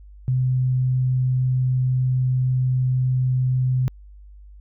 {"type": "tone", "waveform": "sine", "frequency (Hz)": 128.1, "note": "C3", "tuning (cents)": -36, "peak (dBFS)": -17, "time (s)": [0.28, 3.88], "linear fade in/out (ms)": 0, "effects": ["added 50 Hz sine -41 dBFS peak until 4.6 s"]}